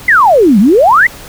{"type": "exponential two-way sweep", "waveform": "sine", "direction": "down then up", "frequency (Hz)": [2093, 185, 2093], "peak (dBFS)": -3, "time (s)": [0.08, 1.07], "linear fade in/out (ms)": 5, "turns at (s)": 0.59, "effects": ["pink hiss -31 dBFS RMS until 1.28 s"]}